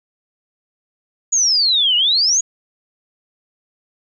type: exponential two-way sweep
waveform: sine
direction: down then up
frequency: 6850 to 2837 to 6850 Hz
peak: -12 dBFS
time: 1.32-2.41 s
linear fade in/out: 10 ms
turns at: 1.96 s
effects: none